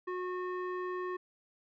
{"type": "tone with low-pass filter", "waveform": "square", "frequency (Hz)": 364, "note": "F#4", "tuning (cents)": -28, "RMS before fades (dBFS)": -37, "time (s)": [0.07, 1.17], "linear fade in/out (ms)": 10, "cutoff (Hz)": 1500, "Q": 3, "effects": []}